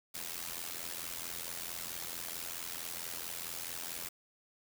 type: noise with amplitude modulation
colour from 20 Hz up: white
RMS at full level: -38 dBFS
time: 0.14-4.09 s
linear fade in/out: 10 ms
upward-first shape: sine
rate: 84.5 Hz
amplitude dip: 80%
effects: none